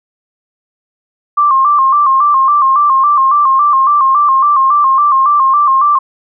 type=tone with vibrato; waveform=sine; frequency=1119 Hz; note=C#6; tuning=16 cents sharp; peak=-6 dBFS; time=1.37-5.99 s; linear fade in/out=10 ms; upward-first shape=square; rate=3.6 Hz; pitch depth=82 cents each way; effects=none